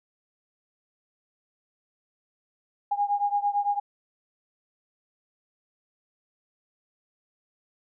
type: beating tone pair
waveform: sine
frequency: 813 / 821.9 Hz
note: G#5 / G#5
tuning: -37 / -18 cents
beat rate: 8.9 Hz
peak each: -25 / -27 dBFS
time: 2.91-3.8 s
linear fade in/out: 10 ms
effects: none